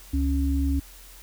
sine tone pair together, 69.3 / 276.9 Hz, C#2 / C#4, 0 / -2 cents, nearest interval 2 octaves, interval 2398 cents, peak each -22 / -26 dBFS, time 0.13-0.8 s, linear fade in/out 10 ms, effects added 44 Hz sine -47 dBFS peak until 1.22 s + white hiss -49 dBFS RMS until 1.22 s

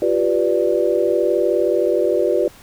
sine chord, G dominant seventh, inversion third, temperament equal with one note detuned, 349.2 / 388.6 / 493.9 / 587.3 Hz, F4 / G4 / B4 / D5, 0 / -15 / 0 / 0 cents, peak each -20 dBFS, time 0.02-2.48 s, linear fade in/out 2 ms, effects pink hiss -45 dBFS RMS until 2.62 s

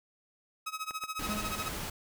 sawtooth tone with tremolo, 1275 Hz, D#6, 42 cents sharp, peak -29 dBFS, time 0.66-1.69 s, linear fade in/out 10 ms, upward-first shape sine, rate 14 Hz, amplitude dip 90%
clicks, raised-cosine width 0.5 ms, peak -29 dBFS, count 4, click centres 0.909 / 1.038 / 1.54 / 1.679 s
pink noise, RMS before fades -38 dBFS, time 1.19-1.9 s, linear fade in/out 5 ms
square tone with exponential decay, 210.3 Hz, G#3, 22 cents sharp, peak -33 dBFS, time 1.29-1.89 s, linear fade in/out 0 ms, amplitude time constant 130 ms
effects none

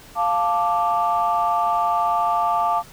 sine chord, D minor, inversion first, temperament equal, 698.5 / 880 / 1174.7 Hz, F5 / A5 / D6, 0 / 0 / 0 cents, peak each -21 dBFS, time 0.15-2.83 s, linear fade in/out 50 ms, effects tanh soft clip ceiling -10 dBFS + pink hiss -45 dBFS RMS until 2.92 s

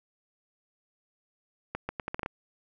accelerating click train, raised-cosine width 0.5 ms, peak -17 dBFS, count 8, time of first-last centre 1.75-2.261 s, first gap 140 ms, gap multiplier 0.77, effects none

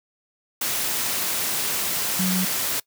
sine tone in noise, 185.5 Hz, F#3, 5 cents sharp, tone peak -21 dBFS, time 2.19-2.45 s, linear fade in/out 5 ms, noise white, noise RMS -25 dBFS, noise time 0.61-2.8 s, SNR +1 dB, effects noise-tail reverb RT60 0.1 s tail -23 dB re dry + high-pass 100 Hz 12 dB/octave

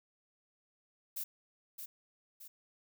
violet noise with echo, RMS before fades -39 dBFS, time 1.16-1.24 s, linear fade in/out 10 ms, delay 620 ms, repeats 2, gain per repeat -6 dB, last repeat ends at 2.48 s, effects none

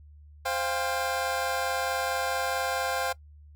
25% pulse chord, C suspended fourth, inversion none, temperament equal with one note detuned, 523.3 / 698.5 / 797.2 Hz, C5 / F5 / G5, 0 / 0 / +29 cents, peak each -28 dBFS, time 0.45-3.13 s, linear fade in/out 10 ms, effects noise-tail reverb RT60 0.1 s tail -21 dB re dry + added 74 Hz sine -48 dBFS peak until 3.55 s

